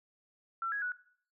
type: tone with pitch steps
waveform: sine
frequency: 1348 / 1661 / 1471 Hz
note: E6 / G#6 / F#6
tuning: +38 / 0 / -11 cents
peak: -32 dBFS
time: 0.62-0.92 s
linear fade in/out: 2 ms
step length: 100 ms
effects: noise-tail reverb RT60 0.5 s tail -17 dB re dry